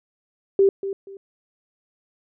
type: tone with echo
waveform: sine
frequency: 392 Hz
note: G4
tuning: in tune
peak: -12 dBFS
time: 0.59-0.69 s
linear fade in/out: 2 ms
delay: 240 ms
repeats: 2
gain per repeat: -12 dB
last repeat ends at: 1.17 s
effects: none